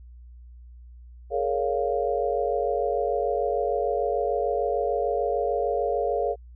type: chord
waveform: sine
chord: Bb minor seventh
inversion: third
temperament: just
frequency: 419.5 / 466.2 / 559.4 / 699.2 Hz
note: Ab4 / Bb4 / Db5 / F5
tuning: +17 / 0 / +16 / +2 cents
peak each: -28 dBFS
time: 1.3-6.36 s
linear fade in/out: 50 ms
effects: added 60 Hz sine -43 dBFS peak until 6.55 s